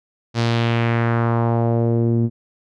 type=tone with low-pass filter sweep; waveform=sawtooth; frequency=116.54 Hz; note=A#2; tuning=in tune; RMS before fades=-18 dBFS; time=0.34-2.3 s; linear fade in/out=50 ms; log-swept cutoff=5200 to 260 Hz; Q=1.8; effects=none